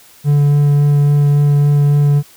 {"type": "tone with vibrato", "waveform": "triangle", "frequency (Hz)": 144.8, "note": "D3", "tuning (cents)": -24, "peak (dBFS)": -6, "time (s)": [0.24, 2.23], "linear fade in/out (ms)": 50, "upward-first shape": "sine", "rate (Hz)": 3.6, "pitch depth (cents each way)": 9, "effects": ["white hiss -44 dBFS RMS until 2.36 s"]}